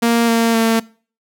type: tone with pitch steps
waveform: sawtooth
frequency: 233.1 / 229.6 / 226.2 Hz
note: A#3 / A#3 / A3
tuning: 0 / -26 / +48 cents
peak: -8 dBFS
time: 0.02-0.8 s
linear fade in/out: 10 ms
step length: 260 ms
effects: noise-tail reverb RT60 0.4 s tail -22 dB re dry